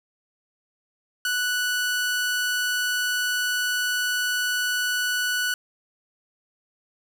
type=tone; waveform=sawtooth; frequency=1480 Hz; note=F#6; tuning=in tune; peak=-19 dBFS; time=1.25-5.54 s; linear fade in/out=2 ms; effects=none